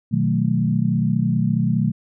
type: chord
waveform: sine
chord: B dominant seventh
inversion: none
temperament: equal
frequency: 123.47 / 155.56 / 185 / 220 Hz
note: B2 / D#3 / F#3 / A3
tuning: 0 / 0 / 0 / 0 cents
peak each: -22 dBFS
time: 0.11-1.92 s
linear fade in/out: 20 ms
effects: none